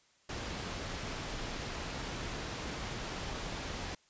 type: low-pass noise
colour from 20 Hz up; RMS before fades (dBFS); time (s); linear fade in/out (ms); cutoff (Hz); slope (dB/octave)
pink; -40; 0.29-3.95; 5; 6600; 12
effects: white hiss -68 dBFS RMS until 4.09 s + resampled to 16000 Hz